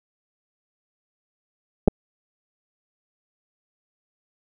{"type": "clicks", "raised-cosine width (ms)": 2, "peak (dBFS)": -3, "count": 2, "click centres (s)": [1.877, 1.882], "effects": []}